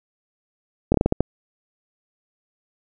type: slowing click train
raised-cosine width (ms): 2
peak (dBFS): -3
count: 7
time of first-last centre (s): 0.92-1.206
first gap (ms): 23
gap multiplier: 1.29
effects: none